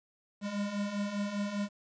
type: beating tone pair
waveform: square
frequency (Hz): 200 / 205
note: G3 / G#3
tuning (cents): +35 / -22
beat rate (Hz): 5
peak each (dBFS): -39 / -34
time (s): 0.41-1.69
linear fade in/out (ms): 50
effects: resampled to 16000 Hz + 10-bit